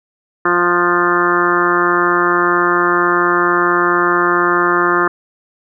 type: harmonic tone with a mistuned harmonic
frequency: 175.6 Hz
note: F3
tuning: 10 cents sharp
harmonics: 1 / 2 / 3 / 4 / 5 / 6 / 7 / 8 / 9 / 10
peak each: -28 / -16 / -28 / -25 / -27 / -18 / -17 / -19 / -23 / -21 dBFS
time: 0.45-5.08 s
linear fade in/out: 5 ms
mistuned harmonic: 9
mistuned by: -24 cents
effects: none